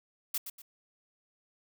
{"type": "noise with echo", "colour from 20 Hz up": "blue", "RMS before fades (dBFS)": -32, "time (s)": [0.34, 0.38], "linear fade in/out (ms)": 5, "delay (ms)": 120, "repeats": 2, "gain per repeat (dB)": -9, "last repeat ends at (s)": 0.62, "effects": []}